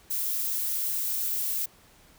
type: noise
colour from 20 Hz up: violet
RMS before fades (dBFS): -29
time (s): 0.1-1.66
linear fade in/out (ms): 10
effects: pink hiss -57 dBFS RMS until 2.18 s